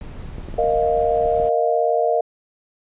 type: noise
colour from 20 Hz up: brown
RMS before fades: -33 dBFS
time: 0.01-1.49 s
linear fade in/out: 0 ms
type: clicks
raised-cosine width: 2 ms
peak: -21 dBFS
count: 6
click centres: 0.383 / 0.486 / 0.541 / 0.64 / 1.257 / 1.4 s
type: chord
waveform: sine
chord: Bb suspended fourth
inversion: none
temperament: just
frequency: 466.2 / 621.6 / 699.2 Hz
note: Bb4 / Eb5 / F5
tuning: 0 / -2 / +2 cents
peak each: -20 dBFS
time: 0.58-2.21 s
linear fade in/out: 5 ms
effects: resampled to 8000 Hz